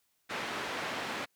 white band-pass noise, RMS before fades -37 dBFS, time 0.29-1.26 s, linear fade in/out 20 ms, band 160 to 2200 Hz, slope 12 dB/octave, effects white hiss -75 dBFS RMS until 1.35 s

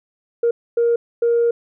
sine tone bursts at uneven times, 469.6 Hz, A#4, 13 cents sharp, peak -12 dBFS, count 3, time 0.43-0.51 / 0.77-0.96 / 1.22-1.51 s, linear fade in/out 5 ms, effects tanh soft clip ceiling -10 dBFS

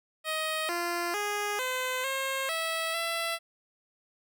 10% pulse tone with pitch steps, 628 / 345.9 / 413 / 511 / 536 / 652 / 669 Hz, D#5 / F4 / G#4 / C5 / C5 / E5 / E5, +16 / -17 / -10 / -41 / +42 / -19 / +25 cents, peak -21 dBFS, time 0.24-3.39 s, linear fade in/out 50 ms, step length 450 ms, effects none

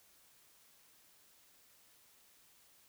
silence, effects white hiss -66 dBFS RMS until 2.88 s

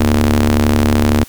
sawtooth ring-modulated tone, 72.8 Hz, D2, 15 cents flat, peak -3 dBFS, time 0-1.24 s, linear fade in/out 5 ms, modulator 161 Hz, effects white hiss -40 dBFS RMS until 1.28 s

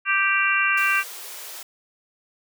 harmonic tone, 392 Hz, G4, in tune, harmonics 3 / 4 / 5 / 6 / 7, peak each -25 / -22 / -29 / -24 / -24 dBFS, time 0.05-1.04 s, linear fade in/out 50 ms
white high-pass noise, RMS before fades -37 dBFS, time 0.77-1.63 s, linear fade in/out 5 ms, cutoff 340 Hz, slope 96 dB/octave
effects none

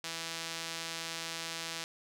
sawtooth tone with band-pass filter, 164.81 Hz, E3, in tune, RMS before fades -40 dBFS, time 0.04-1.84 s, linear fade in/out 0 ms, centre 4800 Hz, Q 0.87, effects none

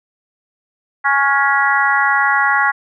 harmonic tone with a mistuned harmonic, 277.2 Hz, C#4, in tune, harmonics 3 / 4 / 5 / 6 / 7, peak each -18 / -18 / -18 / -18 / -18 dBFS, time 1.04-2.72 s, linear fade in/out 20 ms, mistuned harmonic 5, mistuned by +32 cents, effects none

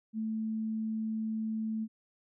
sine tone, 220 Hz, A3, in tune, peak -31 dBFS, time 0.13-1.88 s, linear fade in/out 50 ms, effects none

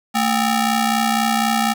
sawtooth ring-modulated tone, 512 Hz, C5, 38 cents flat, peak -9 dBFS, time 0.14-1.74 s, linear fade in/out 20 ms, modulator 288 Hz, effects none

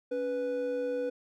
triangle tone pair together, 279.2 / 493.9 Hz, C#4 / B4, +13 / 0 cents, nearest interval minor seventh, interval 987 cents, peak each -36 / -28 dBFS, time 0.11-1.1 s, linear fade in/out 10 ms, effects none

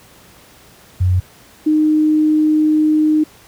sine tone pair in turn, 91.3 / 307.7 Hz, F#2 / D#4, -23 / -19 cents, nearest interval octave + major sixth, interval 2104 cents, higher second, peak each -10 dBFS, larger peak neither, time 1-1.2 / 1.66-3.24 s, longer second, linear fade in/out 10 ms, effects pink hiss -45 dBFS RMS until 3.47 s + high-pass 60 Hz 12 dB/octave

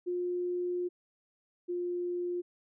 sine tone pair in turn, 355.9 / 353.2 Hz, F4 / F4, +33 / +20 cents, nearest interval unison, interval 13 cents, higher first, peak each -30 / -31 dBFS, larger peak first, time 0.06-0.89 / 1.68-2.42 s, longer first, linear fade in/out 20 ms, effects none

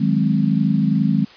sine chord, Ab dominant seventh, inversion second, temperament equal, 155.56 / 185 / 207.7 / 261.6 Hz, Eb3 / Gb3 / Ab3 / C4, 0 / 0 / 0 / 0 cents, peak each -20 / -21 / -18 / -22 dBFS, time 0-1.25 s, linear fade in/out 10 ms, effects white hiss -44 dBFS RMS until 1.36 s + resampled to 11025 Hz

